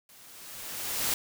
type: noise with level ramp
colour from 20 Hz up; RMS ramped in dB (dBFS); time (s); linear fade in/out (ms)
white; -55 to -27; 0.09-1.14; 2
effects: none